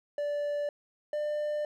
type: tone pair in turn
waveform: triangle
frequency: 583 / 597 Hz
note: D5 / D5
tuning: -13 / +28 cents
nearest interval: unison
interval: 41 cents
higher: second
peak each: -27 dBFS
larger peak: neither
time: 0.18-0.69 / 1.13-1.65 s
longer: second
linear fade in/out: 2 ms
effects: none